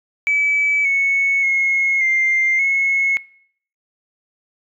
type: tone with pitch steps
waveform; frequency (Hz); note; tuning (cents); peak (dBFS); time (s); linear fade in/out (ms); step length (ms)
sine; 2296 / 2208 / 2166 / 2098 / 2182; D7 / C#7 / C#7 / C7 / C#7; -40 / -7 / -41 / +4 / -28; -13; 0.27-3.17; 0; 580
effects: noise-tail reverb RT60 0.6 s tail -22 dB re dry + tanh soft clip ceiling -9 dBFS